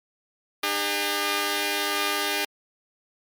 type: tone pair together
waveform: 5% pulse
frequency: 302.2 / 403.4 Hz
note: D4 / G4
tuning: +50 / +50 cents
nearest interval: perfect fourth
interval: 500 cents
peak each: -17 / -14 dBFS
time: 0.63-2.45 s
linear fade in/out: 5 ms
effects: MP3 96 kbps